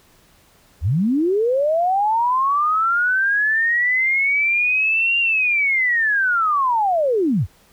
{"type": "linear two-way sweep", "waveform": "sine", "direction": "up then down", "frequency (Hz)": [65.3, 2794, 65.3], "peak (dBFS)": -15, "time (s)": [0.81, 7.47], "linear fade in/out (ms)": 50, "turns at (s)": 5.19, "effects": ["pink hiss -54 dBFS RMS until 7.72 s"]}